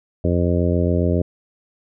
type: harmonic tone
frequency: 87.31 Hz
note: F2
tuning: in tune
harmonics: 1 / 2 / 3 / 4 / 5 / 6 / 7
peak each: -19 / -22 / -24 / -25 / -26 / -27 / -27 dBFS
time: 0.24-1.22 s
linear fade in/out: 5 ms
effects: none